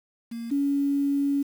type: tone pair in turn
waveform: sine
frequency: 231.8 / 281.3 Hz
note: A#3 / C#4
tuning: -10 / +26 cents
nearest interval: minor third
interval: 336 cents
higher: second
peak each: -31 / -21 dBFS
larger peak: second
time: 0.31-0.51 / 0.51-1.43 s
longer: second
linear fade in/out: 10 ms
effects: 8-bit